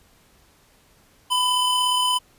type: tone pair together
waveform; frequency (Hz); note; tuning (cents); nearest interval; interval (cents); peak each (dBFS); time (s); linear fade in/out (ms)
square; 999 / 3034; B5 / F#7; +20 / +43; octave + perfect fifth; 1923; -22; 1.3-2.19; 20
effects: pink hiss -57 dBFS RMS until 2.38 s + resampled to 32000 Hz